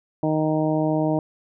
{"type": "harmonic tone", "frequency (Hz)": 155.5, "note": "D#3", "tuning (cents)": -1, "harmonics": [1, 2, 3, 4, 5, 6], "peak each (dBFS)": [-25, -22, -30, -25, -31, -33], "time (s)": [0.23, 1.19], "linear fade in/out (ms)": 2, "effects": []}